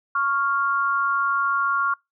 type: tone pair together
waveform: sine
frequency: 1108.7 / 1396.9 Hz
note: C#6 / F6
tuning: 0 / 0 cents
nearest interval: major third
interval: 400 cents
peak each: -22 dBFS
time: 0.15-1.94 s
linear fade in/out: 5 ms
effects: noise-tail reverb RT60 0.2 s tail -26 dB re dry